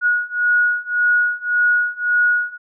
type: beating tone pair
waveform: sine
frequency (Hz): 1452 / 1453.8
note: F#6 / F#6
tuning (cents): -33 / -31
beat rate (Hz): 1.8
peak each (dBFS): -18 / -17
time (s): 0.01-2.58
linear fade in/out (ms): 50
effects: none